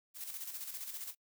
blue noise with tremolo, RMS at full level -42 dBFS, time 0.14-1.15 s, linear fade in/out 50 ms, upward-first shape square, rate 15 Hz, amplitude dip 50%, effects noise-tail reverb RT60 0.1 s tail -26 dB re dry

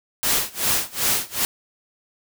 white noise with tremolo, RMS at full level -19 dBFS, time 0.23-1.45 s, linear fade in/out 0 ms, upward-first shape sine, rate 2.6 Hz, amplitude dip 95%, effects none

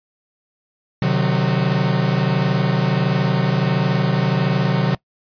45% pulse chord, C diminished, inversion none, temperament equal with one note detuned, 130.81 / 152.27 / 185 Hz, C3 / Eb3 / Gb3, 0 / -37 / 0 cents, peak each -20 dBFS, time 1.02-4.95 s, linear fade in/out 2 ms, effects noise-tail reverb RT60 0.1 s tail -21 dB re dry + resampled to 11025 Hz

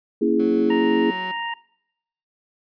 sine chord, A# half-diminished seventh, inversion none, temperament equal, 233.1 / 277.2 / 329.6 / 415.3 Hz, A#3 / C#4 / E4 / G#4, 0 / 0 / 0 / 0 cents, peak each -22 / -24 / -21 / -21 dBFS, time 0.21-1.11 s, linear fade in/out 10 ms
20% pulse tone, 185 Hz, F#3, in tune, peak -29 dBFS, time 0.39-1.32 s, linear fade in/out 10 ms
harmonic tone, 932.3 Hz, A#5, in tune, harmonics 1 / 2 / 3, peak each -27 / -30 / -32 dBFS, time 0.7-1.54 s, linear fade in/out 5 ms
effects noise-tail reverb RT60 0.8 s tail -22 dB re dry + resampled to 11025 Hz

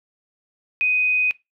sine tone, 2500 Hz, D#7, 8 cents sharp, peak -17 dBFS, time 0.81-1.31 s, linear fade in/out 0 ms, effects noise-tail reverb RT60 0.2 s tail -20 dB re dry

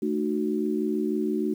sine chord, D# diminished, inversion second, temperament equal with one note detuned, 220 / 303.7 / 370 Hz, A3 / D#4 / F#4, 0 / -42 / 0 cents, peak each -28 dBFS, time 0.02-1.54 s, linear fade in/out 5 ms, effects 9-bit

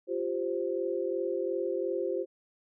sine chord, F suspended second, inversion none, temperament equal, 349.2 / 392 / 523.3 Hz, F4 / G4 / C5, 0 / 0 / 0 cents, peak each -33 dBFS, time 0.07-2.26 s, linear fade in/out 50 ms, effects none

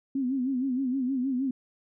sine tone with vibrato, 260.3 Hz, C4, 9 cents flat, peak -25 dBFS, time 0.15-1.51 s, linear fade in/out 5 ms, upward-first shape sine, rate 6.4 Hz, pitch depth 100 cents each way, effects none

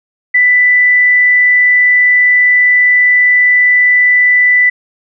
sine tone, 1985 Hz, B6, 8 cents sharp, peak -5 dBFS, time 0.34-4.7 s, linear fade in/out 10 ms, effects none

